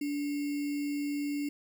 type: tone with sample-and-hold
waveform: sine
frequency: 289 Hz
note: D4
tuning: 28 cents flat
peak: -30 dBFS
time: 0.01-1.49 s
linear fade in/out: 5 ms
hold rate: 2450 Hz
effects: none